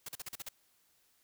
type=noise bursts; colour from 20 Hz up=white; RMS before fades=-42 dBFS; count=7; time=0.06-0.489 s; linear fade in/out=5 ms; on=27 ms; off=40 ms; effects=white hiss -71 dBFS RMS until 1.23 s